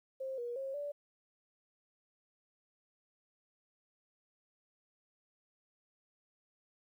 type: tone with pitch steps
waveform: sine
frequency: 530 / 479.4 / 539 / 579 Hz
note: C5 / A#4 / C#5 / D5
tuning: +22 / +48 / -49 / -25 cents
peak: -37 dBFS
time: 0.2-0.92 s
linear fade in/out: 10 ms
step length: 180 ms
effects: 12-bit